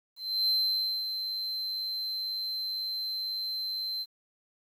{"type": "tone with ADSR envelope", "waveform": "triangle", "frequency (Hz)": 4099, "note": "C8", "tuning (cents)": -36, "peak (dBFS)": -22, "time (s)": [0.16, 4.06], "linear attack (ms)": 320, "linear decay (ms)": 560, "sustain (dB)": -8, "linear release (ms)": 46, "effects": ["10-bit"]}